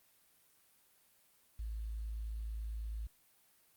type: tone with quantisation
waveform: sine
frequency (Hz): 54.6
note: A1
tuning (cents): -13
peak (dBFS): -38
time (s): 1.59-3.07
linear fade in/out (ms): 5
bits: 11
effects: white hiss -69 dBFS RMS until 3.76 s + Opus 32 kbps